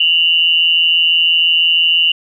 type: tone pair together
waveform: sine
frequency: 2791 / 2957 Hz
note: F7 / F#7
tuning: -2 / -2 cents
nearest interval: minor second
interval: 100 cents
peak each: -12 dBFS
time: 0-2.12 s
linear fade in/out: 5 ms
effects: none